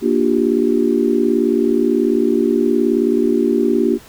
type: chord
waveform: sine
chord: G minor seventh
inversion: first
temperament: just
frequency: 235.2 / 294 / 352.8 / 392 Hz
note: Bb3 / D4 / F4 / G4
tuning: +16 / +2 / +18 / 0 cents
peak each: -18 dBFS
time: 0.01-3.99 s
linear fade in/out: 50 ms
effects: pink hiss -43 dBFS RMS until 4.08 s